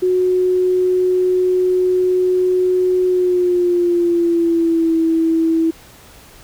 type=tone with pitch glide; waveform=sine; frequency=366.4 to 326.4 Hz; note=F#4 to E4; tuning=-17 to -17 cents; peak=-12 dBFS; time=0.02-5.71 s; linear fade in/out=10 ms; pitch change=-200 cents; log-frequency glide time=3.06-4.96 s; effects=pink hiss -43 dBFS RMS until 6.43 s